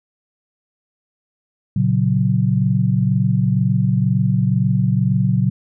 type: chord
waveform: sine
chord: F# major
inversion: first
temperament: equal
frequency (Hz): 116.54 / 138.59 / 185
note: A#2 / C#3 / F#3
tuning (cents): 0 / 0 / 0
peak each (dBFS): -18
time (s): 1.76-5.5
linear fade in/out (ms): 5
effects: none